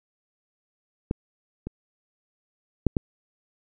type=clicks; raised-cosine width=3 ms; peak=-11 / -19 / -6 / -10 dBFS; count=4; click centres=1.111 / 1.67 / 2.867 / 2.968 s; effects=none